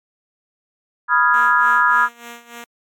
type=chord; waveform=sine; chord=F half-diminished seventh; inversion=second; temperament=equal; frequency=987.8 / 1244.5 / 1396.9 / 1661.2 Hz; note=Cb6 / Eb6 / F6 / Ab6; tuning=0 / 0 / 0 / 0 cents; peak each=-17 dBFS; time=1.08-2.09 s; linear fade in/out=50 ms
type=tone with tremolo; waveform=5% pulse; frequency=236.4 Hz; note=A#3; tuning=24 cents sharp; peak=-21 dBFS; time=1.34-2.64 s; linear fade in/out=0 ms; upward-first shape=sine; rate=3.4 Hz; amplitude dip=80%
effects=MP3 96 kbps